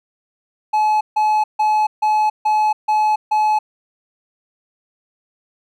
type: tone bursts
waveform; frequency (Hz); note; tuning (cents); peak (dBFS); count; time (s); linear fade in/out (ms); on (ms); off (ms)
triangle; 855; A5; -50; -11; 7; 0.73-3.59; 10; 280; 150
effects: none